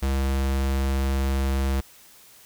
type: tone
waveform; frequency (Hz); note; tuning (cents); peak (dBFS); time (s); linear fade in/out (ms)
square; 67.4; C#2; -48; -22; 0.02-1.81; 10
effects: white hiss -51 dBFS RMS until 2.45 s